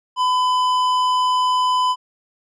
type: tone with tanh clipping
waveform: sine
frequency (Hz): 1006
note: B5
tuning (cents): +32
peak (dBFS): -17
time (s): 0.16-1.96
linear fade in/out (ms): 50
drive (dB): 12
effects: none

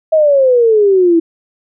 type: exponential sweep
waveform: sine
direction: down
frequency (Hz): 645 to 325.3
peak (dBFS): -6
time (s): 0.12-1.2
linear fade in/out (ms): 10
effects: none

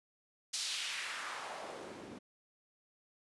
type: noise with band-pass filter sweep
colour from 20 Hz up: white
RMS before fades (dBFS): -42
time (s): 0.53-2.19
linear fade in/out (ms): 10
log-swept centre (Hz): 5200 to 220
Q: 1.5
effects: resampled to 24000 Hz

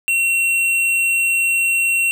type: tone with hard clipping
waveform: sine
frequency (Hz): 2729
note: F7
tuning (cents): -41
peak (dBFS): -16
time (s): 0.08-2.11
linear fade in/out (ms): 0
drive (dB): 10
effects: none

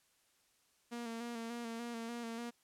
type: tone with vibrato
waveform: sawtooth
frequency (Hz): 233.1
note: A#3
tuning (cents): 0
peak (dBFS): -37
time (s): 0.91-2.51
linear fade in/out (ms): 20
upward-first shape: square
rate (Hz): 3.4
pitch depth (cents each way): 31
effects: white hiss -73 dBFS RMS until 2.63 s + low-pass 11000 Hz 12 dB/octave

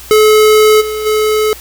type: tone with level steps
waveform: square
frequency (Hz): 429.7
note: A4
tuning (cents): -41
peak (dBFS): -5 / -17 / -10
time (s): 0.11-1.53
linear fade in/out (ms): 0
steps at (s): 0.8 / 1.05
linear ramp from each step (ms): 20
effects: added 60 Hz sine -36 dBFS peak until 1.6 s + white hiss -33 dBFS RMS until 1.6 s

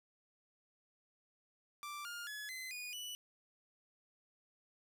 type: tone with pitch steps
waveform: sawtooth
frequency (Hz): 1174.7 / 1413.2 / 1700.1 / 2045 / 2461 / 2960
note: D6 / F6 / G#6 / C7 / D#7 / F#7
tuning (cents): 0 / +20 / +40 / -40 / -20 / 0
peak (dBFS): -40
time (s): 1.83-3.15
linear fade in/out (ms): 0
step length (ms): 220
effects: none

